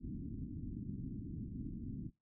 white low-pass noise, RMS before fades -44 dBFS, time 0-2.11 s, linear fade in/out 50 ms, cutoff 290 Hz, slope 48 dB/octave, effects noise-tail reverb RT60 0.2 s tail -21 dB re dry

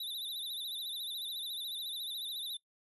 square tone with vibrato, 3729 Hz, A#7, in tune, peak -38 dBFS, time 0-2.57 s, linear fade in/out 5 ms, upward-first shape sine, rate 14 Hz, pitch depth 110 cents each way, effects noise-tail reverb RT60 0.1 s tail -21 dB re dry + resampled to 32000 Hz

